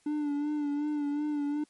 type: tone with vibrato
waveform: triangle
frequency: 293.7 Hz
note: D4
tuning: in tune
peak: -26 dBFS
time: 0.06-1.64 s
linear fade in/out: 5 ms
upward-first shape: sine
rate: 2.7 Hz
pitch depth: 41 cents each way
effects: white hiss -67 dBFS RMS until 1.69 s + MP3 48 kbps